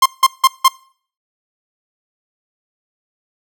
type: tone bursts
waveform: 45% pulse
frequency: 1056 Hz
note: C6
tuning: 16 cents sharp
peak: -6 dBFS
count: 4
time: 0.02-0.682 s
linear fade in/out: 5 ms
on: 38 ms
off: 170 ms
effects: noise-tail reverb RT60 0.5 s tail -23 dB re dry

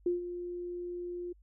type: tone with ADSR envelope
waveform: sine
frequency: 352.3 Hz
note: F4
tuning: 15 cents sharp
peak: -25 dBFS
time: 0.06-1.33 s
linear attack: 4 ms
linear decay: 140 ms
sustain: -11 dB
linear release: 11 ms
effects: added 50 Hz sine -58 dBFS peak until 1.42 s

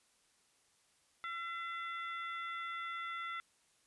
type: harmonic tone with a mistuned harmonic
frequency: 677 Hz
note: E5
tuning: 46 cents sharp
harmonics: 2 / 3 / 4 / 5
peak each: -41 / -44 / -57 / -52 dBFS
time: 1.24-3.4 s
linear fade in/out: 0 ms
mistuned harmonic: 5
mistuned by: +42 cents
effects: white hiss -72 dBFS RMS until 3.86 s + resampled to 24000 Hz

